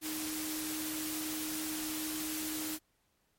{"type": "tone in noise", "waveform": "sine", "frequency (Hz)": 311.1, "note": "D#4", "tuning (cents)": 0, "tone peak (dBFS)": -38, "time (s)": [0.01, 2.79], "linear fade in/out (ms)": 50, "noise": "white", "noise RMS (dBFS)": -39, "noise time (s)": [0.01, 2.79], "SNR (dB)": -2, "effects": ["pink hiss -75 dBFS RMS until 3.38 s", "MP3 64 kbps"]}